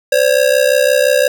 square ring-modulated tone, 546 Hz, C#5, 26 cents flat, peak -7 dBFS, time 0.12-1.28 s, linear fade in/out 2 ms, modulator 32.9 Hz, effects none

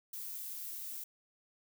violet noise, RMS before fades -43 dBFS, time 0.13-1.04 s, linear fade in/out 5 ms, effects none

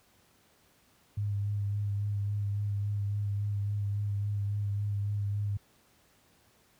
sine tone with vibrato, 102 Hz, G#2, 31 cents flat, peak -28 dBFS, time 1.17-5.57 s, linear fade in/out 5 ms, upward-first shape sine, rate 3.6 Hz, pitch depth 21 cents each way, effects pink hiss -65 dBFS RMS until 6.79 s + high-pass 60 Hz 12 dB/octave

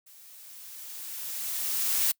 blue noise with level ramp, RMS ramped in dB -53 to -24 dBFS, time 0.06-2.12 s, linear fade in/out 10 ms, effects noise-tail reverb RT60 0.1 s tail -26 dB re dry

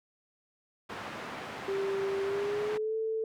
white band-pass noise, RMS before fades -41 dBFS, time 0.89-2.78 s, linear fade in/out 10 ms, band 110 to 1600 Hz, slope 12 dB/octave
sine tone with pitch glide, 392.1 to 442.7 Hz, G4 to A4, 0 to +11 cents, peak -29 dBFS, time 1.68-3.24 s, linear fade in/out 2 ms, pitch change +211 cents, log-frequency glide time 2.23-2.96 s
effects none

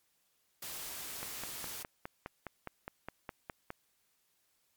white noise, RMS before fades -43 dBFS, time 0.62-1.83 s, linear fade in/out 5 ms
click train, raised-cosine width 0.5 ms, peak -25 dBFS, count 13, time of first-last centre 1.23-3.704 s, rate 4.85 Hz
effects white hiss -75 dBFS RMS until 4.76 s + MP3 96 kbps

